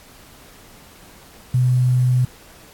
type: tone with quantisation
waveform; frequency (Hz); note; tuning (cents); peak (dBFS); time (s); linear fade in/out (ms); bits
sine; 125.9; B2; +34; -13; 1.54-2.25; 5; 7
effects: pink hiss -46 dBFS RMS until 2.73 s + AAC 64 kbps